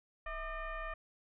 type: tone with frequency modulation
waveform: sine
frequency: 583 Hz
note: D5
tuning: 13 cents flat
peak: -38 dBFS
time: 0.26-0.94 s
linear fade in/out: 5 ms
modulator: 615 Hz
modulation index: 2.4
effects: none